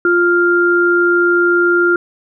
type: tone pair together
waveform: sine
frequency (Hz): 349.2 / 1396.8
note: F4 / F6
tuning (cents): 0 / 0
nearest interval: 2 octaves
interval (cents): 2400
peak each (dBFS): -12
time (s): 0.05-1.96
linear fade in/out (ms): 2
effects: none